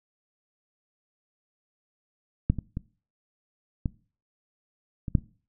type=clicks; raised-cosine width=5 ms; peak=-8 / -19 / -18 / -14 / -20 / -7 / -29 dBFS; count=7; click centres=2.5 / 2.587 / 2.771 / 3.858 / 5.082 / 5.152 / 5.184 s; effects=noise-tail reverb RT60 0.4 s tail -21 dB re dry